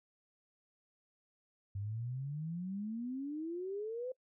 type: exponential sweep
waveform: sine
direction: up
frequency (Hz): 96.8 to 520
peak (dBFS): -37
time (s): 1.75-4.12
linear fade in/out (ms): 5
effects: noise-tail reverb RT60 0.1 s tail -22 dB re dry